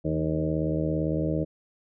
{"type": "harmonic tone with a mistuned harmonic", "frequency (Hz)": 77.78, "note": "D#2", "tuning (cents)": 0, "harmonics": [1, 2, 3, 4, 5, 6, 7, 8], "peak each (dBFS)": [-34, -28, -40, -29, -39, -34, -33, -36], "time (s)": [0.04, 1.45], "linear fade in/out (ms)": 20, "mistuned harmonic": 2, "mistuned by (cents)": 42, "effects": []}